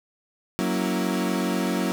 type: chord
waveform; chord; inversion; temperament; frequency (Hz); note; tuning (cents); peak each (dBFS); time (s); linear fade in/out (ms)
35% pulse; F# dominant seventh; none; equal; 185 / 233.1 / 277.2 / 329.6; F#3 / A#3 / C#4 / E4; 0 / 0 / 0 / 0; -25 / -27 / -28 / -28; 0.59-1.92; 0
effects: none